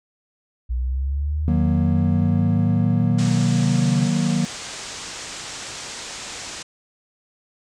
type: linear sweep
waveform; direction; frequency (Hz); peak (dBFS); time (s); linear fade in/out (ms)
sine; up; 59.4 to 138.59; -20; 0.69-4.08; 20
type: chord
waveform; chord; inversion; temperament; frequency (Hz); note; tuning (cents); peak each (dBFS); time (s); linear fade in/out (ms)
triangle; D# minor; none; equal with one note detuned; 155.56 / 185 / 236.3; D#3 / F#3 / A#3; 0 / 0 / +24; -20; 1.48-4.45; 0
type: low-pass noise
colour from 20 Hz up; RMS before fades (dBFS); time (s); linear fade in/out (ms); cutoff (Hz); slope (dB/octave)
white; -34; 3.18-6.63; 10; 8100; 48
effects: none